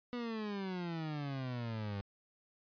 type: exponential sweep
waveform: 30% pulse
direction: down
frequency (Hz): 246.9 to 98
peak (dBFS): -35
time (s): 0.13-2.01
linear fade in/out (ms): 0
effects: resampled to 11025 Hz